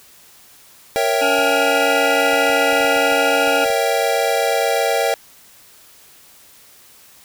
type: chord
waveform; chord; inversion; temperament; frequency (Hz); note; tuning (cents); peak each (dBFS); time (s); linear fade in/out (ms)
square; A# diminished seventh; none; equal; 466.2 / 554.4 / 659.3 / 784; A#4 / C#5 / E5 / G5; 0 / 0 / 0 / 0; -22; 0.96-5.14; 0
type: harmonic tone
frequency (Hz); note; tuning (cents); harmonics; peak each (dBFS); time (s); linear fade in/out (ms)
282.5; C#4; +33; 1 / 3 / 5 / 7 / 9 / 10; -26 / -25 / -21 / -32 / -26 / -27; 1.21-3.65; 10
type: clicks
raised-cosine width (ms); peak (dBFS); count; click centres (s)
3; -29; 11; 1.389 / 2.334 / 2.498 / 2.73 / 2.807 / 2.847 / 2.964 / 3.122 / 3.476 / 3.66 / 3.702
effects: white hiss -47 dBFS RMS until 7.24 s